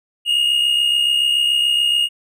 triangle tone pair together, 2794 / 2861 Hz, F7 / F7, 0 / +41 cents, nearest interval unison, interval 41 cents, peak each -21 / -13 dBFS, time 0.25-2.09 s, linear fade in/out 50 ms, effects none

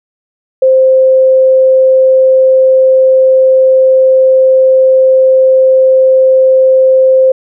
sine tone, 523.3 Hz, C5, in tune, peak -3 dBFS, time 0.62-7.32 s, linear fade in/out 5 ms, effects none

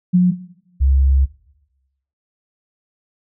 sine tone pair in turn, 180 / 67.61 Hz, F#3 / C#2, -47 / -43 cents, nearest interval octave + perfect fourth, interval 1696 cents, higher first, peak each -8 / -11 dBFS, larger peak first, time 0.13-0.32 / 0.8-1.26 s, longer second, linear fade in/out 20 ms, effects noise-tail reverb RT60 0.9 s tail -17 dB re dry

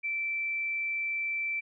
sine tone, 2333 Hz, D7, 12 cents flat, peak -29 dBFS, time 0.03-1.61 s, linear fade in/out 20 ms, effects none

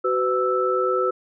sine tone cluster, 375.2 / 504 / 1317 Hz, F#4 / B4 / E6, +24 / +35 / -2 cents, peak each -23 dBFS, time 0.04-1.11 s, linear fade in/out 10 ms, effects none

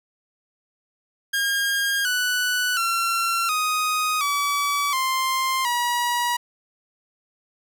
sawtooth tone with pitch steps, 1619 / 1484.6 / 1361.4 / 1248.4 / 1144.8 / 1049.8 / 962.7 Hz, G#6 / F#6 / F6 / D#6 / D6 / C6 / B5, -45 / +5 / -45 / +5 / -45 / +5 / -45 cents, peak -17 dBFS, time 1.33-6.37 s, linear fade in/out 10 ms, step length 720 ms, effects none

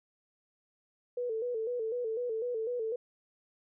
sine tone with vibrato, 466.2 Hz, A#4, in tune, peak -31 dBFS, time 1.17-2.96 s, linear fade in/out 5 ms, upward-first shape square, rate 4 Hz, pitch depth 85 cents each way, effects none

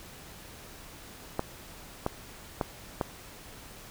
clicks, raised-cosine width 1 ms, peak -13 dBFS, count 4, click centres 1.394 / 2.064 / 2.612 / 3.012 s, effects pink hiss -48 dBFS RMS until 3.9 s

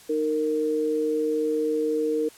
sine tone pair together, 308.3 / 461.9 Hz, D#4 / A#4, -16 / -16 cents, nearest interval perfect fifth, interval 700 cents, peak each -27 / -23 dBFS, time 0.09-2.29 s, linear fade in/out 10 ms, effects white hiss -50 dBFS RMS until 2.37 s + low-pass 12000 Hz 12 dB/octave

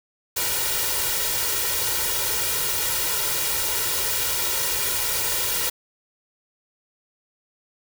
white noise with comb filter, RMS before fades -24 dBFS, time 0.36-5.7 s, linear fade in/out 10 ms, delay 2.1 ms, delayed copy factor +0.8, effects none

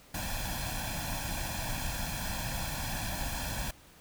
pink noise with comb filter, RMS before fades -35 dBFS, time 0.14-3.71 s, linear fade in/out 5 ms, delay 1.2 ms, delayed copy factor +0.85, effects pink hiss -57 dBFS RMS until 4 s

